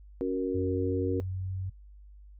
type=chord; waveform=sine; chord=F# major; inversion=second; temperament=equal; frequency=277.2 / 370 / 466.2 Hz; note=C#4 / F#4 / A#4; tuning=0 / 0 / 0 cents; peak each=-31 dBFS; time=0.21-1.2 s; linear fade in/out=0 ms
type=tone with pitch glide; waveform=sine; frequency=91.3 to 94.19 Hz; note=F#2 to F#2; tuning=-23 to +31 cents; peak=-32 dBFS; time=0.54-1.7 s; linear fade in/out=10 ms; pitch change=+54 cents; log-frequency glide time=0.74-1.58 s
effects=noise-tail reverb RT60 0.1 s tail -17 dB re dry + added 50 Hz sine -48 dBFS peak until 2.39 s